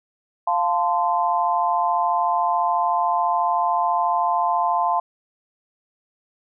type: chord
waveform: sine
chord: F major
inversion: none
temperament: equal with one note detuned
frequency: 698.5 / 880 / 1033.9 Hz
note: F5 / A5 / C6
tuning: 0 / 0 / -21 cents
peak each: -22 dBFS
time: 0.47-5 s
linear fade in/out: 5 ms
effects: none